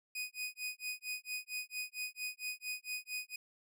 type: tone with tremolo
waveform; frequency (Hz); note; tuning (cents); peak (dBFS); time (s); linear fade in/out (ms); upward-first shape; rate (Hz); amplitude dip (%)
sawtooth; 2489; D#7; 0; -33; 0.15-3.36; 5; sine; 4.4; 100
effects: none